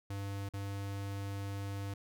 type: tone with dropouts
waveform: square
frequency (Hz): 99.4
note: G2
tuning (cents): +25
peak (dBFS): -38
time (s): 0.1-1.94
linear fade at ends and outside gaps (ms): 5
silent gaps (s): 0.49-0.536
effects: none